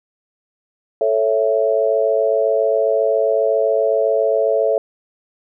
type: chord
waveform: sine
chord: A major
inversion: none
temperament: equal with one note detuned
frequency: 440 / 554.4 / 661.9 Hz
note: A4 / C#5 / E5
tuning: 0 / 0 / +7 cents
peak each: -18 dBFS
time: 1.01-4.78 s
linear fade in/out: 2 ms
effects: none